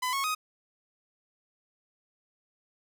sawtooth tone with pitch steps, 1007 / 1098 / 1253 Hz, B5 / C#6 / D#6, +33 / -17 / +12 cents, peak -24 dBFS, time 0.02-0.35 s, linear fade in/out 10 ms, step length 110 ms, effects none

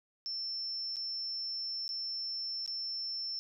sine tone with dropouts, 5360 Hz, E8, 28 cents sharp, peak -35 dBFS, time 0.26-3.39 s, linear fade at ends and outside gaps 0 ms, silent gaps 0.959-0.967 / 1.879-1.891 / 2.661-2.677 s, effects none

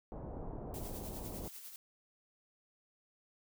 pink low-pass noise, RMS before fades -44 dBFS, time 0.12-1.48 s, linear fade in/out 0 ms, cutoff 840 Hz, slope 24 dB/octave
blue noise with tremolo, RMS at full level -48 dBFS, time 0.74-1.76 s, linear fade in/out 0 ms, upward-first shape sine, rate 10 Hz, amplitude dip 50%
effects none

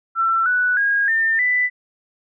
sine tone with pitch steps, 1343 / 1481.6 / 1634.4 / 1803.1 / 1989.1 Hz, E6 / F#6 / G#6 / A6 / B6, +32 / +2 / -28 / +42 / +12 cents, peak -15 dBFS, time 0.15-1.7 s, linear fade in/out 50 ms, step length 310 ms, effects none

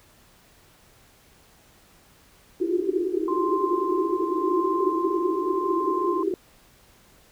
pink band-pass noise, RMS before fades -25 dBFS, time 2.6-6.34 s, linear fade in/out 2 ms, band 330 to 390 Hz, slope 96 dB/octave
sine tone with tremolo, 1046.5 Hz, C6, in tune, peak -25 dBFS, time 3.28-6.23 s, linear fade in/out 2 ms, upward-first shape sine, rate 0.86 Hz, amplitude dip 40%
effects pink hiss -56 dBFS RMS until 7.31 s

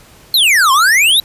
square exponential two-way sweep, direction down then up, 4322 to 1025 to 3973 Hz, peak -8 dBFS, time 0.34-1.2 s, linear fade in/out 2 ms, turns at 0.72 s, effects pink hiss -43 dBFS RMS until 1.24 s + resampled to 32000 Hz

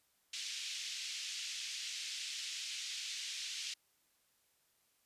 pink band-pass noise, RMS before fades -43 dBFS, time 0.33-3.74 s, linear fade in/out 5 ms, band 2600 to 6900 Hz, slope 24 dB/octave, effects white hiss -75 dBFS RMS until 5.05 s + resampled to 32000 Hz

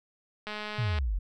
click train, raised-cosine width 0.3 ms, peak -21 dBFS, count 110, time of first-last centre 0.47-0.987 s, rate 211 Hz
sine exponential sweep, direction down, 131 to 41.73 Hz, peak -26 dBFS, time 0.78-1.19 s, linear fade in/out 10 ms
effects none

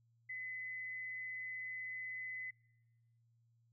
sine tone with amplitude modulation, 2021 Hz, B6, 39 cents sharp, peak -40 dBFS, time 0.29-2.51 s, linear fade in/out 10 ms, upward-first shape sine, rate 173 Hz, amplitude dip 35%, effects noise-tail reverb RT60 1.0 s tail -22 dB re dry + added 116 Hz sine -70 dBFS peak until 3.72 s

